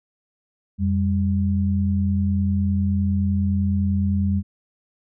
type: tone pair together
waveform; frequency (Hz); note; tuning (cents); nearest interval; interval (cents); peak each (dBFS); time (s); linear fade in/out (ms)
sine; 88.34 / 198.2; F2 / G3; +20 / +19; octave + major second; 1399; -20 / -21; 0.78-4.43; 50
effects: none